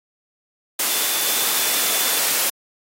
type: tone in noise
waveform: sine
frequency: 3520 Hz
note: A7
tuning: in tune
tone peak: -30 dBFS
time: 0.89-2.19 s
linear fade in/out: 5 ms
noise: white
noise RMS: -20 dBFS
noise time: 0.79-2.5 s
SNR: -13 dB
effects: high-pass 300 Hz 12 dB/octave + AAC 48 kbps